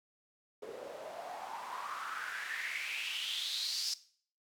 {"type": "noise with band-pass filter sweep", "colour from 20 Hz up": "white", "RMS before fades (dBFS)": -40, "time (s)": [0.62, 3.94], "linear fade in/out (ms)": 5, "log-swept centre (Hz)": [440, 5200], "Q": 5.8, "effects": ["noise-tail reverb RT60 0.5 s tail -17 dB re dry"]}